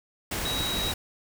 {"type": "tone in noise", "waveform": "sine", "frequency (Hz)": 3837, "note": "A#7", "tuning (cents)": 49, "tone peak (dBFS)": -29, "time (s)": [0.45, 0.92], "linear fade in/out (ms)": 5, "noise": "pink", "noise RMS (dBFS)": -31, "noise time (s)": [0.31, 0.94], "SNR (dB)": -1, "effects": []}